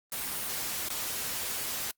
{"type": "noise with dropouts", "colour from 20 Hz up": "white", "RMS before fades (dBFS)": -34, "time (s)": [0.12, 1.91], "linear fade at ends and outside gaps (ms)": 1, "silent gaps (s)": [0.886, 0.902], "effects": ["noise-tail reverb RT60 0.1 s tail -24 dB re dry", "Opus 32 kbps"]}